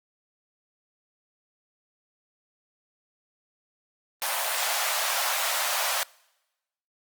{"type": "high-pass noise", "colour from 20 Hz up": "pink", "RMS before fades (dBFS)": -27, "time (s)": [4.22, 6.03], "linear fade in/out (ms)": 0, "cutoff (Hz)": 600, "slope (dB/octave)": 48, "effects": ["noise-tail reverb RT60 1.0 s tail -25 dB re dry", "Opus 32 kbps"]}